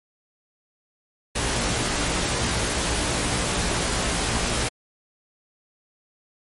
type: noise with comb filter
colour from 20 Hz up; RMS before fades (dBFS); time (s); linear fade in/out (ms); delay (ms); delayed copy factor
pink; -24; 1.35-4.69; 10; 17; +0.65
effects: MP3 48 kbps